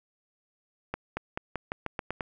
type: accelerating click train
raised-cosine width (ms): 0.5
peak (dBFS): -16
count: 9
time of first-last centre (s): 0.94-2.208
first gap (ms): 230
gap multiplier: 0.89
effects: none